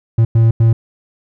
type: tone bursts at uneven times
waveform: triangle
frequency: 113.8 Hz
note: A#2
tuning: 41 cents flat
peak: -5 dBFS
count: 3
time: 0.18-0.25 / 0.35-0.51 / 0.6-0.73 s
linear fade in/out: 5 ms
effects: none

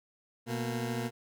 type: tone pair together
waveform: 20% pulse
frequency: 121.75 / 230 Hz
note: B2 / A#3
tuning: -24 / -23 cents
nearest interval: major seventh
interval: 1101 cents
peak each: -29 / -31 dBFS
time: 0.46-1.11 s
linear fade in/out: 50 ms
effects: none

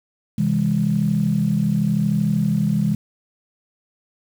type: chord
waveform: sine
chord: C augmented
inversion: none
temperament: just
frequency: 130.81 / 163.52 / 204.4 Hz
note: C3 / E3 / G#3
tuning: 0 / -14 / -27 cents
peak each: -23 / -20 / -19 dBFS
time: 0.38-2.95 s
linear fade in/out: 5 ms
effects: tanh soft clip ceiling -7 dBFS + 7-bit

